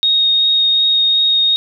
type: tone with vibrato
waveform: sine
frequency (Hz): 3729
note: A#7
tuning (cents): 0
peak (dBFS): -10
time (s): 0.03-1.56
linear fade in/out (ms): 0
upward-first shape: triangle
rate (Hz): 2.7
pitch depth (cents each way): 9
effects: none